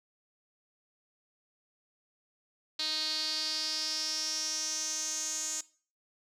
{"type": "tone with band-pass filter sweep", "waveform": "sawtooth", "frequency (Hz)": 311.1, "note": "D#4", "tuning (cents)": 0, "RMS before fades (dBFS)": -34, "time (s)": [2.79, 5.61], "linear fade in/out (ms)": 5, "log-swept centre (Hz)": [4200, 6900], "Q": 6.6, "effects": ["noise-tail reverb RT60 0.4 s tail -20 dB re dry"]}